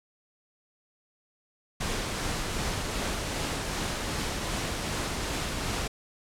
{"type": "noise with tremolo", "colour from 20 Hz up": "pink", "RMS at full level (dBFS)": -30, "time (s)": [1.8, 5.88], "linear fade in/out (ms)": 10, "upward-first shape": "triangle", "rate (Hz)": 2.6, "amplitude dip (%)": 25, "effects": ["low-pass 9000 Hz 12 dB/octave"]}